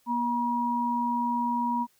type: tone pair together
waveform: sine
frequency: 239.5 / 958 Hz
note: A#3 / A#5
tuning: +47 / +47 cents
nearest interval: 2 octaves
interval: 2400 cents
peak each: -29 / -26 dBFS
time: 0.06-1.87 s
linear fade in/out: 50 ms
effects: white hiss -66 dBFS RMS until 1.99 s